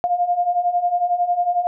sine beating tone pair, 698.5 / 709.5 Hz, F5 / F5, 0 / +27 cents, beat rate 11 Hz, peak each -22 / -18 dBFS, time 0.04-1.67 s, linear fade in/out 0 ms, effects none

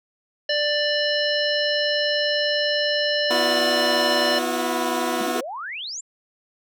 harmonic tone, 590 Hz, D5, 8 cents sharp, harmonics 1 / 3 / 5 / 7 / 9, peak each -23 / -26 / -26 / -28 / -29 dBFS, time 0.49-4.39 s, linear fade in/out 5 ms
15% pulse chord, B suspended fourth, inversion none, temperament equal with one note detuned, 246.9 / 329.6 / 361.1 Hz, B3 / E4 / F#4, 0 / 0 / -42 cents, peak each -20 dBFS, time 3.3-5.41 s, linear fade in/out 10 ms
sine exponential sweep, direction up, 196 to 7640 Hz, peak -29 dBFS, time 5.2-6.01 s, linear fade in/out 10 ms
effects none

